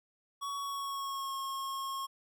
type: tone with pitch glide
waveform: square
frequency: 1122 to 1083.8 Hz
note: C#6 to C#6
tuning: +21 to -39 cents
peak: -36 dBFS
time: 0.41-2.07 s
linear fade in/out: 20 ms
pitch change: -60 cents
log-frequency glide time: 0.57-1.35 s
effects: 13-bit